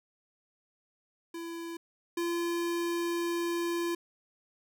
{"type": "tone pair in turn", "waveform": "square", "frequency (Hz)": [335.8, 342.1], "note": ["E4", "F4"], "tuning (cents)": [32, -36], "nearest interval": "unison", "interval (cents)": 32, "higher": "second", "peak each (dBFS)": [-38, -30], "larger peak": "second", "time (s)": [[1.34, 1.77], [2.17, 3.95]], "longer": "second", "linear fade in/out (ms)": 5, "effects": []}